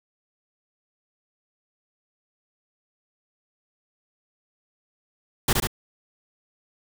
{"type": "noise with echo", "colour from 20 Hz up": "pink", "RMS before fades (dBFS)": -19, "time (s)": [5.48, 5.53], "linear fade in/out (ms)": 5, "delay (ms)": 71, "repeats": 2, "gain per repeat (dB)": -3, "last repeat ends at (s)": 5.672, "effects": []}